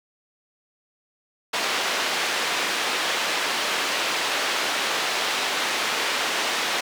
white band-pass noise, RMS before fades -25 dBFS, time 1.53-6.81 s, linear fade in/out 10 ms, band 360 to 3500 Hz, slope 12 dB/octave, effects none

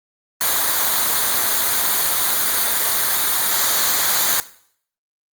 white noise with comb filter, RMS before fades -18 dBFS, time 0.41-4.4 s, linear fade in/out 0 ms, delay 0.37 ms, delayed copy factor -0.6, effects noise-tail reverb RT60 0.6 s tail -17 dB re dry + Opus 32 kbps

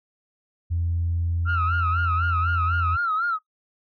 sine tone, 85 Hz, F2, 46 cents flat, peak -21 dBFS, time 0.7-2.97 s, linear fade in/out 20 ms
sine tone with vibrato, 1334 Hz, E6, 20 cents sharp, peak -20 dBFS, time 1.45-3.39 s, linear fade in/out 50 ms, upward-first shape sine, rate 4 Hz, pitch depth 110 cents each way
effects noise-tail reverb RT60 0.1 s tail -18 dB re dry + tanh soft clip ceiling -16 dBFS

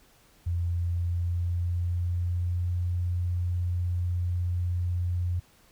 sine tone with pitch glide, 86.3 to 88.37 Hz, F2 to F2, -20 to +21 cents, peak -25 dBFS, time 0.46-5.4 s, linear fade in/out 10 ms, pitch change +41 cents, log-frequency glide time 0.65-2.75 s, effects pink hiss -60 dBFS RMS until 5.71 s

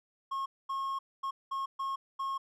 triangle tone bursts at uneven times, 1084 Hz, C#6, 39 cents flat, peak -30 dBFS, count 6, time 0.31-0.46 / 0.69-0.99 / 1.23-1.31 / 1.51-1.66 / 1.79-1.96 / 2.19-2.38 s, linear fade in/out 10 ms, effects none

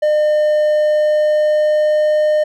triangle tone with pitch glide, 605 to 608.5 Hz, D#5 to D#5, -49 to -39 cents, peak -9 dBFS, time 0.02-2.44 s, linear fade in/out 10 ms, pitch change +10 cents, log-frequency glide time 0.68-2.23 s, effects none

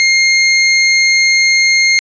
sawtooth tone, 2128 Hz, C7, 29 cents sharp, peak -4 dBFS, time 0-1.99 s, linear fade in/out 0 ms, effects resampled to 16000 Hz

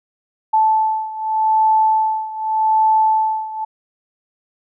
sine beating tone pair, 874 / 874.84 Hz, A5 / A5, -12 / -10 cents, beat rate 0.84 Hz, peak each -15 / -18 dBFS, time 0.53-3.65 s, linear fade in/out 10 ms, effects none

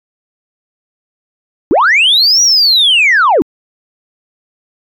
sine linear two-way sweep, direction up then down, 250.6 to 5840 to 250.6 Hz, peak -4 dBFS, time 1.71-3.42 s, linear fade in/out 0 ms, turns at 2.42 s, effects tanh soft clip ceiling -3 dBFS

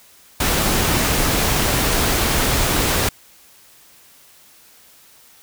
pink noise, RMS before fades -18 dBFS, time 0.4-3.09 s, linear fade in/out 5 ms, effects white hiss -49 dBFS RMS until 5.42 s

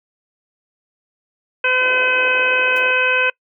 harmonic tone, 509 Hz, C5, 48 cents flat, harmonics 1 / 2 / 3 / 4 / 5 / 6, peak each -22 / -25 / -18 / -28 / -17 / -29 dBFS, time 1.64-3.3 s, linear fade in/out 5 ms
white band-pass noise, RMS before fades -34 dBFS, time 1.81-2.92 s, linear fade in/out 10 ms, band 360 to 640 Hz, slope 24 dB/octave
white noise with exponential decay, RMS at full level -35 dBFS, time 2.76-2.85 s, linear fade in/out 5 ms, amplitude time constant 19 ms
effects noise-tail reverb RT60 0.1 s tail -24 dB re dry

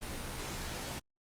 pink noise with comb filter, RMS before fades -40 dBFS, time 0.01-1 s, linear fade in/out 20 ms, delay 19 ms, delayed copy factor -0.8, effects low-pass 12000 Hz 12 dB/octave + Opus 32 kbps

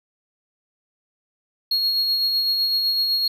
triangle tone with tremolo, 4299 Hz, C8, 46 cents sharp, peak -16 dBFS, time 1.71-3.28 s, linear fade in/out 5 ms, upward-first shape sine, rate 7.9 Hz, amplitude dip 30%, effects none

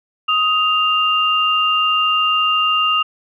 sine tone pair together, 1251.8 / 2794 Hz, D#6 / F7, +10 / 0 cents, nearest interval octave + major second, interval 1390 cents, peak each -16 dBFS, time 0.28-3.03 s, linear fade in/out 10 ms, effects none

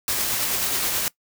white noise with tremolo, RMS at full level -23 dBFS, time 0.08-1.08 s, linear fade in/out 0 ms, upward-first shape sine, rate 9.3 Hz, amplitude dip 25%, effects noise-tail reverb RT60 0.1 s tail -21 dB re dry

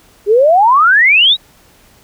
sine exponential sweep, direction up, 392 to 3936 Hz, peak -5 dBFS, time 0.26-1.37 s, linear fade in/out 50 ms, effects pink hiss -47 dBFS RMS until 2.03 s

